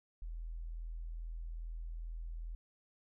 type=tone; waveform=sine; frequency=41.2 Hz; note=E1; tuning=in tune; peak=-40 dBFS; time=0.22-2.55 s; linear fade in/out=0 ms; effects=none